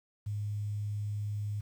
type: tone with quantisation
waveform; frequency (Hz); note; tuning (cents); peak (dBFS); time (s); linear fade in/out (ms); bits
sine; 103.83; G#2; 0; -32; 0.26-1.61; 10; 10
effects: none